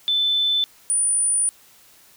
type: tone pair in turn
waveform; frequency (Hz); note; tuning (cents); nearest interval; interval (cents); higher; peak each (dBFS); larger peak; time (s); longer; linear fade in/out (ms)
sine; 3520 / 9424; A7 / D9; 0 / +5; octave + perfect fourth; 1705; second; -17; neither; 0.08-0.64 / 0.9-1.49; second; 0
effects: white hiss -52 dBFS RMS until 2.16 s